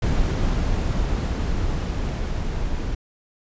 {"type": "noise with level ramp", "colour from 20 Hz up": "brown", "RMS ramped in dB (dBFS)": [-20, -26], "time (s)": [0.02, 2.95], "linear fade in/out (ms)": 5, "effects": ["resampled to 16000 Hz"]}